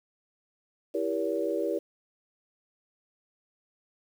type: chord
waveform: sine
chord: E diminished seventh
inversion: none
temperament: just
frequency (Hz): 329.6 / 395.6 / 474.7 / 569.6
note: E4 / G4 / Bb4 / Db5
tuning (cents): 0 / +16 / +31 / +47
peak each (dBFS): -32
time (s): 0.94-1.79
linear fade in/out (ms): 10
effects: 9-bit